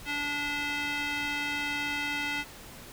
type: tone with band-pass filter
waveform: square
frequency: 290 Hz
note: D4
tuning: 22 cents flat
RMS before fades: -32 dBFS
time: 0.05-2.45 s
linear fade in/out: 50 ms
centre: 2400 Hz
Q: 1.9
effects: pink hiss -47 dBFS RMS until 2.92 s